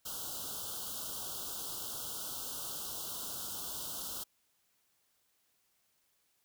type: band-stop noise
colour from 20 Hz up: white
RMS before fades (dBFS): -41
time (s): 0.05-4.24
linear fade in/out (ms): 10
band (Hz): 1500 to 2900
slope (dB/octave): 96
effects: white hiss -75 dBFS RMS until 6.44 s